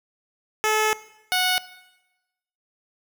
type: tone pair in turn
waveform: 10% pulse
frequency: 431.8 / 735.3 Hz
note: A4 / F#5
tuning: -33 / -11 cents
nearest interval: major sixth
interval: 922 cents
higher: second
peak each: -11 dBFS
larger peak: neither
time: 0.64-0.93 / 1.32-1.58 s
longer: first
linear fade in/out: 0 ms
effects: noise-tail reverb RT60 1.0 s tail -18 dB re dry